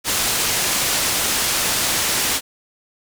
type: low-pass noise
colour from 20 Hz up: white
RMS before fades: -20 dBFS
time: 0.04-2.41 s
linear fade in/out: 50 ms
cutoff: 10000 Hz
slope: 12 dB/octave
effects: none